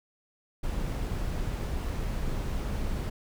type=noise; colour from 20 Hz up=brown; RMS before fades=-31 dBFS; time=0.63-3.1 s; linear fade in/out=10 ms; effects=none